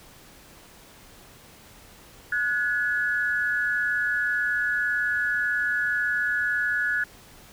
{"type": "tone pair together", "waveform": "sine", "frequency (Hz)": [1461.8, 1700], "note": ["F#6", "G#6"], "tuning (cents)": [-21, 40], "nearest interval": "minor third", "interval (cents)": 261, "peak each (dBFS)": -25, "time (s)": [2.32, 7.04], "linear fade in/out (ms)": 5, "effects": ["pink hiss -50 dBFS RMS until 7.52 s"]}